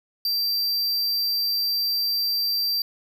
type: tone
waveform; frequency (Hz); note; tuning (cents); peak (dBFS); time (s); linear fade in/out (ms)
square; 4699; D8; 0; -22; 0.25-2.82; 2
effects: none